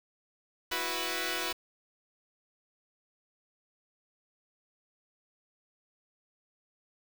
5% pulse chord, E suspended second, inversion none, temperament equal, 329.6 / 370 / 493.9 Hz, E4 / F#4 / B4, 0 / 0 / 0 cents, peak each -25 dBFS, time 0.71-1.53 s, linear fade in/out 10 ms, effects 7-bit

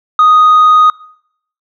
triangle tone with tanh clipping, 1244.5 Hz, D#6, in tune, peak -4 dBFS, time 0.19-0.9 s, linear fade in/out 2 ms, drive 6 dB, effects noise-tail reverb RT60 0.7 s tail -23 dB re dry

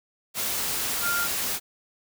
sine tone in noise, 1396.9 Hz, F6, in tune, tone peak -25 dBFS, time 1.01-1.28 s, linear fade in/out 50 ms, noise white, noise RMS -28 dBFS, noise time 0.34-1.6 s, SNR 0 dB, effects none

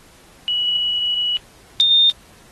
sine tone pair in turn, 2932 / 3639 Hz, F#7 / A#7, -16 / -42 cents, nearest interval major third, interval 374 cents, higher second, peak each -17 / -10 dBFS, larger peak second, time 0.48-1.37 / 1.8-2.1 s, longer first, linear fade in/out 0 ms, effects pink hiss -49 dBFS RMS until 2.51 s + AAC 32 kbps

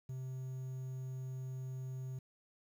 triangle tone with quantisation, 130 Hz, C3, 11 cents flat, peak -38 dBFS, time 0.09-2.19 s, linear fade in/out 5 ms, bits 11, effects none

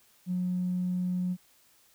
triangle tone with tanh clipping, 180.8 Hz, F#3, 40 cents flat, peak -27 dBFS, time 0.26-1.37 s, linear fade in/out 50 ms, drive 4 dB, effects white hiss -63 dBFS RMS until 1.94 s

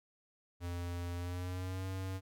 square tone with pitch glide, 87.31 to 94.66 Hz, F2 to F#2, 0 to +40 cents, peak -38 dBFS, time 0.6-2.21 s, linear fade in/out 50 ms, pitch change +140 cents, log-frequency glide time 1.16-1.86 s, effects none

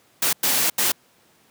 white noise bursts at uneven times, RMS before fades -20 dBFS, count 3, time 0.22-0.33 / 0.43-0.7 / 0.78-0.92 s, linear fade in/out 5 ms, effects pink hiss -58 dBFS RMS until 1.5 s + high-pass 150 Hz 12 dB/octave

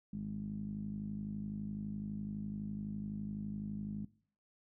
10% pulse tone with low-pass filter, 51.91 Hz, G#1, in tune, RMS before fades -41 dBFS, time 0.13-4.05 s, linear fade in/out 5 ms, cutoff 200 Hz, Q 6.3, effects noise-tail reverb RT60 0.5 s tail -20 dB re dry

